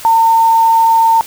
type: tone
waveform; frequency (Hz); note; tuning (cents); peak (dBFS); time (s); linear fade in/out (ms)
sine; 907; A#5; -48; -6; 0.05-1.21; 0
effects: white hiss -31 dBFS RMS until 1.26 s